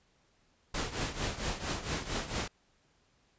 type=noise with tremolo; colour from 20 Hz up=pink; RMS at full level=-32 dBFS; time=0.74-2.48 s; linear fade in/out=5 ms; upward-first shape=triangle; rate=4.4 Hz; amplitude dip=80%; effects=pink hiss -70 dBFS RMS until 3.38 s + resampled to 16000 Hz